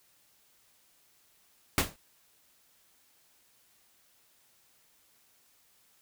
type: noise with exponential decay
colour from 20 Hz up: pink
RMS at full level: -21 dBFS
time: 1.78-1.96 s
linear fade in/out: 1 ms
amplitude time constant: 37 ms
effects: white hiss -66 dBFS RMS until 6.01 s